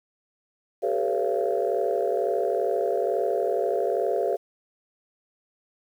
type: tone cluster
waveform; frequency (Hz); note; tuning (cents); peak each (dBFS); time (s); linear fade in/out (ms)
sine; 386.1 / 428.3 / 489.6 / 562 / 684; G4 / A4 / B4 / C#5 / F5; -26 / -47 / -15 / +24 / -36; -28; 0.82-4.37; 20
effects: tanh soft clip ceiling -13 dBFS + 9-bit